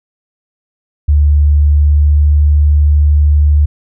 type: tone with pitch glide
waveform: sine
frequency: 73.42 to 73.93 Hz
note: D2 to D2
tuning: 0 to +12 cents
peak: -5 dBFS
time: 1.08-3.66 s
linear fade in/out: 10 ms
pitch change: +12 cents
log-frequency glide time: 1.58-2.29 s
effects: none